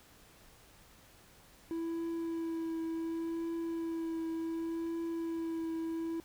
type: tone with vibrato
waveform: triangle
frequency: 329.6 Hz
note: E4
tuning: in tune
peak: -32 dBFS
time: 1.71-6.2 s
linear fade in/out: 0 ms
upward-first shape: triangle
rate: 0.68 Hz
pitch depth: 19 cents each way
effects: pink hiss -60 dBFS RMS until 6.24 s